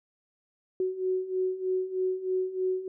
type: beating tone pair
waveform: sine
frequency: 370.2 / 373.4 Hz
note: F#4 / F#4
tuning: +1 / +16 cents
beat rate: 3.2 Hz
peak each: -32 / -28 dBFS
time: 0.8-2.88 s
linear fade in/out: 2 ms
effects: none